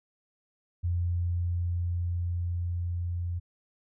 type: tone with level ramp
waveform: sine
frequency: 87.2 Hz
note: F2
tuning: 2 cents flat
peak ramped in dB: -25 to -29 dBFS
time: 0.83-3.4 s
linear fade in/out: 20 ms
effects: none